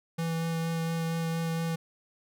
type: tone with vibrato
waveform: square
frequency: 164.81 Hz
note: E3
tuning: in tune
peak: -29 dBFS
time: 0.18-1.76 s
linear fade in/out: 10 ms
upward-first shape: sine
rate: 4.3 Hz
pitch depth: 9 cents each way
effects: none